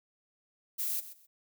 violet noise with echo, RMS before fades -33 dBFS, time 0.78-1.01 s, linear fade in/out 20 ms, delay 130 ms, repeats 2, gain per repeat -14 dB, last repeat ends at 1.27 s, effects none

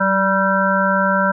harmonic tone with a mistuned harmonic, 194.3 Hz, G3, 15 cents flat, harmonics 1 / 3 / 5 / 7 / 8, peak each -20 / -20 / -20 / -20 / -20 dBFS, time 0-1.32 s, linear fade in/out 10 ms, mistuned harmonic 1, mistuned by -27 cents, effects none

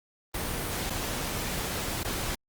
pink noise with dropouts, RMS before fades -32 dBFS, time 0.34-2.35 s, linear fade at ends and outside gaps 5 ms, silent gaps 0.899-0.903 / 2.033-2.046 s, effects Opus 32 kbps

